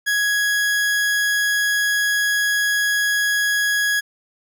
40% pulse tone, 1665 Hz, G#6, 4 cents sharp, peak -16 dBFS, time 0.06-4.01 s, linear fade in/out 20 ms, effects none

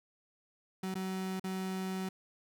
35% pulse tone with dropouts, 188.4 Hz, F#3, 32 cents sharp, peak -33 dBFS, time 0.83-2.09 s, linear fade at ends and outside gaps 5 ms, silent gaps 0.943-0.953 / 1.397-1.44 s, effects none

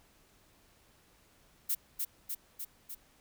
violet noise with echo, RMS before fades -31 dBFS, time 1.69-1.75 s, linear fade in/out 10 ms, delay 300 ms, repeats 4, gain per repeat -3 dB, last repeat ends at 2.95 s, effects pink hiss -65 dBFS RMS until 3.2 s

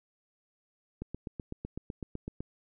click train, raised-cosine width 3 ms, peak -24 dBFS, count 12, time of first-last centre 1.02-2.405 s, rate 7.94 Hz, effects none

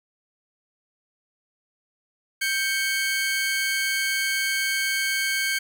sawtooth tone pair together, 1568 / 2216 Hz, G6 / C#7, 0 / -1 cents, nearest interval tritone, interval 599 cents, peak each -22 dBFS, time 2.41-5.59 s, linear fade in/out 10 ms, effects none

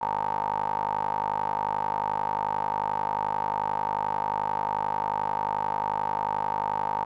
15% pulse tone with band-pass filter, 51.3 Hz, G#1, 21 cents flat, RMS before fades -28 dBFS, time 0.01-7.05 s, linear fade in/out 10 ms, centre 920 Hz, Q 9.7, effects none

